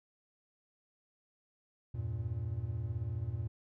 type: chord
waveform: triangle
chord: E diminished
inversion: none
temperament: equal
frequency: 82.41 / 98 / 116.54 Hz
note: E2 / G2 / Bb2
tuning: 0 / 0 / 0 cents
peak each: -39 / -38 / -35 dBFS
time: 1.94-3.48 s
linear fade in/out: 10 ms
effects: none